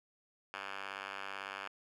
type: tone with band-pass filter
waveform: 5% pulse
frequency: 98 Hz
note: G2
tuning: in tune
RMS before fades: -44 dBFS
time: 0.54-1.68 s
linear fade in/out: 0 ms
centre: 1900 Hz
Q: 3.6
effects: none